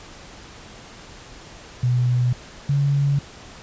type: tone pair in turn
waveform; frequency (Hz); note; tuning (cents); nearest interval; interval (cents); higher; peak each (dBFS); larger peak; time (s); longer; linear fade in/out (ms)
sine; 123.47 / 141.22; B2 / C#3; 0 / +33; major second; 233; second; -16; neither; 1.83-2.33 / 2.69-3.19; neither; 5
effects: pink hiss -42 dBFS RMS until 3.62 s + resampled to 16000 Hz